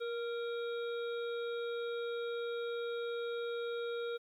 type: harmonic tone with a mistuned harmonic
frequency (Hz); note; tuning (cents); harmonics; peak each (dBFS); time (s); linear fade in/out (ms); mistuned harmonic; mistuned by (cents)
471.6; A#4; +20; 1 / 3 / 5 / 7 / 8; -36 / -45 / -55 / -55 / -51; 0-4.18; 20; 3; -32
effects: 12-bit